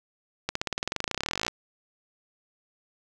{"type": "accelerating click train", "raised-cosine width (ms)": 0.2, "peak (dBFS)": -10, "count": 30, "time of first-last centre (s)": [0.49, 1.481], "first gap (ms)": 64, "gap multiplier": 0.95, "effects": []}